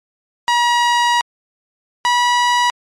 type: tone pair in turn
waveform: sawtooth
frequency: 958 / 971.9 Hz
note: A#5 / B5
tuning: +47 / -28 cents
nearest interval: unison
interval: 25 cents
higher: second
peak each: -8 / -8 dBFS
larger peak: neither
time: 0.48-1.21 / 2.05-2.7 s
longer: first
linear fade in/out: 0 ms
effects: low-pass 6000 Hz 12 dB/octave + MP3 64 kbps